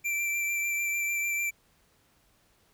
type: tone with vibrato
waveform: square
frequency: 2349 Hz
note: D7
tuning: in tune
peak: -28 dBFS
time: 0.04-1.51 s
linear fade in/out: 20 ms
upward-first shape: sine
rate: 6.7 Hz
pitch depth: 15 cents each way
effects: pink hiss -66 dBFS RMS until 2.73 s